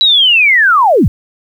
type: linear sweep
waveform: sine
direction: down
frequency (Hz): 3959 to 56.9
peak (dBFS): -5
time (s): 0.01-1.08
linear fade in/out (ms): 0
effects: 7-bit